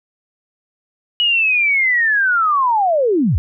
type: linear sweep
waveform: sine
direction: down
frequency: 2931 to 57.7 Hz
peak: -12 dBFS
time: 1.2-3.38 s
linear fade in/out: 0 ms
effects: none

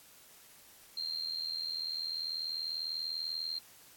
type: tone with amplitude modulation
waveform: sine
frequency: 4186 Hz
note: C8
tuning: in tune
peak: -31 dBFS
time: 0.97-3.59 s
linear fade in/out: 5 ms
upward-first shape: sine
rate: 80.2 Hz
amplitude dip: 80%
effects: white hiss -58 dBFS RMS until 3.96 s + AAC 64 kbps

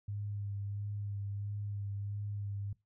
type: tone with vibrato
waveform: sine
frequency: 101.6 Hz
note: G#2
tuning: 38 cents flat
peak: -36 dBFS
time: 0.08-2.73 s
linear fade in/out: 5 ms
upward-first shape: sine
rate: 1.5 Hz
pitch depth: 22 cents each way
effects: noise-tail reverb RT60 0.2 s tail -20 dB re dry

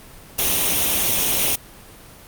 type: noise with comb filter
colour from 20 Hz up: white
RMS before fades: -19 dBFS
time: 0.38-1.56 s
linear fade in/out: 10 ms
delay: 0.32 ms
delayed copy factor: +0.5
effects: pink hiss -43 dBFS RMS until 2.27 s + Opus 32 kbps

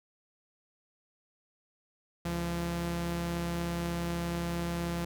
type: tone pair together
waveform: sawtooth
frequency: 69.3 / 171.23 Hz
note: C#2 / F3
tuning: 0 / -34 cents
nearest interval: octave + major third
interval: 1566 cents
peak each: -35 / -28 dBFS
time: 2.25-5.05 s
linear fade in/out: 5 ms
effects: none

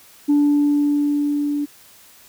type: tone with level ramp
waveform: sine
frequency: 290.8 Hz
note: D4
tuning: 17 cents flat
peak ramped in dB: -10 to -19 dBFS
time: 0.28-1.66 s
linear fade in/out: 20 ms
effects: tanh soft clip ceiling -10 dBFS + white hiss -48 dBFS RMS until 2.28 s

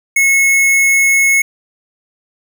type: tone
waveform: square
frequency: 2185 Hz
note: C#7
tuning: 26 cents flat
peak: -9 dBFS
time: 0.16-1.42 s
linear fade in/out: 5 ms
effects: none

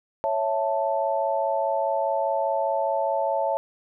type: chord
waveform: sine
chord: A major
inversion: first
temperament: equal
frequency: 554.4 / 659.3 / 880 Hz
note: C#5 / E5 / A5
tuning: 0 / 0 / 0 cents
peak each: -26 dBFS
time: 0.24-3.57 s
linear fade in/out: 0 ms
effects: none

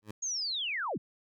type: tone with exponential growth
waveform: 15% pulse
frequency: 106.5 Hz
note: G#2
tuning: 44 cents sharp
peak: -30 dBFS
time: 0.02-0.11 s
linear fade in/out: 5 ms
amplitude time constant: 18 ms
type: linear sweep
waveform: sine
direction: down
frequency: 6700 to 96.2 Hz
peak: -31 dBFS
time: 0.22-0.98 s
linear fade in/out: 10 ms
effects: none

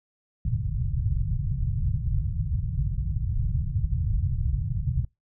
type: low-pass noise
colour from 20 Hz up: white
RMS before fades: -26 dBFS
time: 0.45-5.05 s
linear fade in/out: 5 ms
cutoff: 140 Hz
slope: 48 dB/octave
effects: noise-tail reverb RT60 0.2 s tail -25 dB re dry

